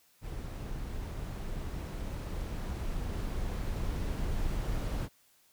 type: noise with level ramp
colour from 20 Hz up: brown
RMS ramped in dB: -39 to -32 dBFS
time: 0.21-5.09 s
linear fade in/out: 50 ms
effects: white hiss -66 dBFS RMS until 5.52 s

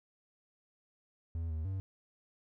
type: tone with pitch steps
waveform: triangle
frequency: 82.6 / 79 / 95.8 Hz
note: E2 / D#2 / G2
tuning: +4 / +27 / -39 cents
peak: -32 dBFS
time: 1.35-1.8 s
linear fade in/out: 0 ms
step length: 150 ms
effects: none

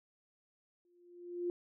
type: tone with exponential growth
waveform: sine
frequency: 350.9 Hz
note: F4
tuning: 8 cents sharp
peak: -31 dBFS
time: 0.85-1.5 s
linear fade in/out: 1 ms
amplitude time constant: 140 ms
effects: none

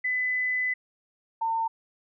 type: tone pair in turn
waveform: sine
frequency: 2006 / 905 Hz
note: B6 / A5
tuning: +26 / +48 cents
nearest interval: octave + major second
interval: 1378 cents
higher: first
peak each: -24 dBFS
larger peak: neither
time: 0.04-0.74 / 1.41-1.68 s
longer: first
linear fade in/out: 10 ms
effects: none

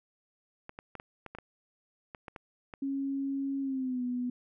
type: clicks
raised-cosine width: 0.5 ms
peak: -27 dBFS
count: 11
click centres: 0.694 / 0.789 / 0.953 / 0.999 / 1.263 / 1.35 / 1.386 / 2.148 / 2.282 / 2.362 / 2.738 s
type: tone with pitch glide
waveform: sine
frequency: 274.3 to 247.2 Hz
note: C#4 to B3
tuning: -18 to +2 cents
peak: -30 dBFS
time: 2.82-4.3 s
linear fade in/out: 5 ms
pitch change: -180 cents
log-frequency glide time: 3.61-4.03 s
effects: none

